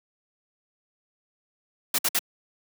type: noise bursts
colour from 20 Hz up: white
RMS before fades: -23 dBFS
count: 3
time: 1.94-2.191 s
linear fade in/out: 5 ms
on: 45 ms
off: 58 ms
effects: high-pass 200 Hz 12 dB/octave